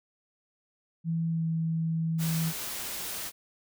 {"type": "tone with pitch glide", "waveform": "sine", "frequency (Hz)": [164.81, 162.82], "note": ["E3", "E3"], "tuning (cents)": [0, -21], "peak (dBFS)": -26, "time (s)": [1.04, 2.53], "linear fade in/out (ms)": 50, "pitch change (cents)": -21, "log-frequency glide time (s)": [1.29, 1.45]}
{"type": "noise", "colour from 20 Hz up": "white", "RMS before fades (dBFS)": -36, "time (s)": [2.18, 3.32], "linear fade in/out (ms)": 50}
{"effects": []}